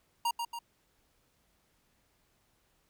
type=tone with echo; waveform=square; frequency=938 Hz; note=A#5; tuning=11 cents sharp; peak=-28 dBFS; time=0.25-0.31 s; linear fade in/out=5 ms; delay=140 ms; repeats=2; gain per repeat=-5 dB; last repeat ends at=0.59 s; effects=pink hiss -72 dBFS RMS until 2.89 s